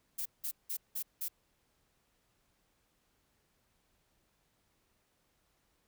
violet noise bursts, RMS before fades -37 dBFS, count 5, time 0.18-1.285 s, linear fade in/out 10 ms, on 77 ms, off 180 ms, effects pink hiss -75 dBFS RMS until 5.87 s

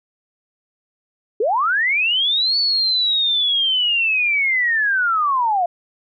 sine linear two-way sweep, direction up then down, 384.9 to 4492 to 675 Hz, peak -15 dBFS, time 1.4-5.66 s, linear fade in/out 5 ms, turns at 2.58 s, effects none

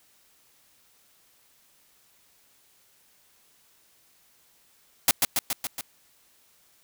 white noise with echo, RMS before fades -18 dBFS, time 5.08-5.11 s, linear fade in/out 2 ms, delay 140 ms, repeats 5, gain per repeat -3 dB, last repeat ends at 5.81 s, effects white hiss -62 dBFS RMS until 6.83 s

